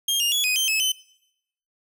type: tone with pitch steps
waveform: sawtooth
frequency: 3217 / 2828 / 3383 / 2501 / 3126 / 2589 / 3045 Hz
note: G7 / F7 / G#7 / D#7 / G7 / E7 / F#7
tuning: +44 / +21 / +31 / +8 / -6 / -32 / +49 cents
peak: -17 dBFS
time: 0.08-0.92 s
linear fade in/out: 5 ms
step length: 120 ms
effects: noise-tail reverb RT60 0.8 s tail -22 dB re dry